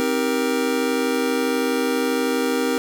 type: chord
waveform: square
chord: C minor seventh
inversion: none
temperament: just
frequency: 261.6 / 314 / 392.4 / 470.9 Hz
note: C4 / Eb4 / G4 / Bb4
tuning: 0 / +16 / +2 / +18 cents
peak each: -24 / -28 / -28 / -24 dBFS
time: 0-2.78 s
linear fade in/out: 0 ms
effects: none